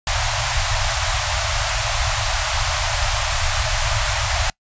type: band-stop noise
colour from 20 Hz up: pink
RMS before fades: -20 dBFS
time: 0.07-4.5 s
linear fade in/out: 2 ms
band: 120 to 590 Hz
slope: 96 dB/octave
effects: noise-tail reverb RT60 0.1 s tail -25 dB re dry + resampled to 16000 Hz